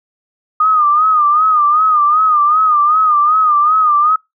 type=tone with vibrato; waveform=sine; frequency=1226 Hz; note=D#6; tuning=26 cents flat; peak=-8 dBFS; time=0.6-4.16 s; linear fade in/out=5 ms; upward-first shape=sine; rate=2.6 Hz; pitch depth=83 cents each way; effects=noise-tail reverb RT60 0.2 s tail -26 dB re dry